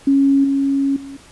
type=tone with level steps; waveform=sine; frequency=275.6 Hz; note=C#4; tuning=10 cents flat; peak=-10 / -14 / -30 dBFS; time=0.07-1.17 s; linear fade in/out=5 ms; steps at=0.44 / 0.96 s; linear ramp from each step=5 ms; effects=pink hiss -45 dBFS RMS until 1.31 s + resampled to 24000 Hz